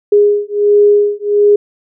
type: beating tone pair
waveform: sine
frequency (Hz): 411.5 / 412.9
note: G#4 / G#4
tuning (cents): -16 / -10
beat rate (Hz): 1.4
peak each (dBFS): -10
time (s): 0.12-1.56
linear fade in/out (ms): 5
effects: none